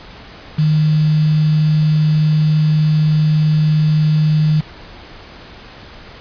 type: tone with quantisation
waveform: sine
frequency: 153.9 Hz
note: D#3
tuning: 19 cents flat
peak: -10 dBFS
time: 0.58-4.61 s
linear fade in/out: 10 ms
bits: 5
effects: pink hiss -37 dBFS RMS until 6.2 s + resampled to 11025 Hz